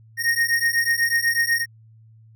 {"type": "beating tone pair", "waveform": "square", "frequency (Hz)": [1854, 1862.1], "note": ["A#6", "A#6"], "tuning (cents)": [-10, -2], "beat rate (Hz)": 8.1, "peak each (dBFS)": -22, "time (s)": [0.17, 1.66], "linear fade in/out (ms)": 50, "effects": ["added 111 Hz sine -47 dBFS peak until 2.35 s"]}